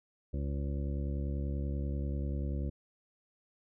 harmonic tone, 70.3 Hz, C#2, 25 cents sharp, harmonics 1 / 2 / 3 / 4 / 5 / 7 / 8, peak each -33 / -39 / -43 / -45 / -47 / -50 / -51 dBFS, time 0.33-2.7 s, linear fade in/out 10 ms, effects none

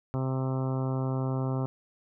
harmonic tone, 131.4 Hz, C3, 8 cents sharp, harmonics 1 / 2 / 3 / 4 / 5 / 6 / 7 / 8 / 9 / 10, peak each -28 / -34 / -38 / -40 / -42 / -44 / -45 / -46 / -47 / -48 dBFS, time 0.14-1.66 s, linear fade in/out 0 ms, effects none

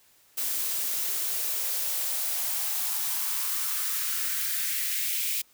blue noise with high-pass filter sweep, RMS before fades -29 dBFS, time 0.37-5.42 s, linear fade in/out 10 ms, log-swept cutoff 260 to 2500 Hz, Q 2.4, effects white hiss -61 dBFS RMS until 5.53 s

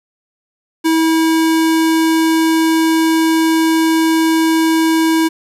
square tone, 323.3 Hz, E4, 34 cents flat, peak -11 dBFS, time 0.84-5.29 s, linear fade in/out 20 ms, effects resampled to 32000 Hz + 7-bit

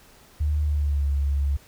sine tone with pitch glide, 74.9 to 70.29 Hz, D2 to C#2, +35 to +25 cents, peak -20 dBFS, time 0.4-1.57 s, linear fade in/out 10 ms, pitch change -110 cents, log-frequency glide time 0.63-1.06 s, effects pink hiss -53 dBFS RMS until 1.67 s

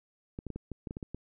clicks, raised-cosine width 3 ms, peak -25 dBFS, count 10, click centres 0.389 / 0.467 / 0.503 / 0.56 / 0.717 / 0.872 / 0.909 / 0.969 / 1.028 / 1.146 s, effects none

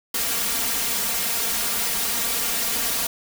white noise with comb filter, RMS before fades -24 dBFS, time 0.14-3.07 s, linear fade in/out 5 ms, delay 4.3 ms, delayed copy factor +0.9, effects none

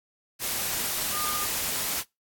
sine tone in noise, 1214 Hz, D#6, 43 cents flat, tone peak -32 dBFS, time 1.11-1.47 s, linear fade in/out 50 ms, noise white, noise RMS -29 dBFS, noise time 0.39-2.04 s, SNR -6 dB, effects noise-tail reverb RT60 0.2 s tail -23 dB re dry + AAC 64 kbps

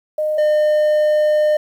sine / triangle tone pair in turn, 613 / 606 Hz, D#5 / D#5, -26 / -46 cents, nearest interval unison, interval 20 cents, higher first, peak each -16 / -10 dBFS, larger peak second, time 0.18-0.38 / 0.38-1.57 s, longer second, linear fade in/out 5 ms, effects 8-bit

